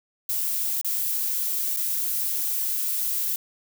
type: noise with dropouts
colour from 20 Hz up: violet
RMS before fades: -26 dBFS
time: 0.29-3.36 s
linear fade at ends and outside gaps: 2 ms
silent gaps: 0.814-0.846 / 1.764-1.77 s
effects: none